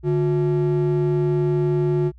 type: ring-modulated tone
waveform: triangle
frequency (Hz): 253.5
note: B3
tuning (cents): +45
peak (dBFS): -12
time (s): 0.03-2.12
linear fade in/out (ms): 50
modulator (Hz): 106
effects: added 60 Hz sine -43 dBFS peak until 2.18 s